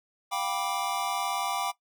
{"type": "chord", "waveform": "square", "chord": "G dominant seventh", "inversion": "third", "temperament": "just", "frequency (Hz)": [705.6, 784, 980, 1176], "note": ["F5", "G5", "B5", "D6"], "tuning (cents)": [18, 0, -14, 2], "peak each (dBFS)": [-37, -33, -36, -34], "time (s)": [0.31, 1.72], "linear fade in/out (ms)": 20, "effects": ["noise-tail reverb RT60 0.1 s tail -17 dB re dry"]}